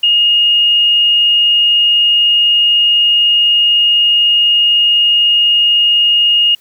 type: tone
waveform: sine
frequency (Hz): 2854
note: F7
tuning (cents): +37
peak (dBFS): -7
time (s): 0.03-6.55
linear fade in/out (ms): 5
effects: white hiss -50 dBFS RMS until 6.6 s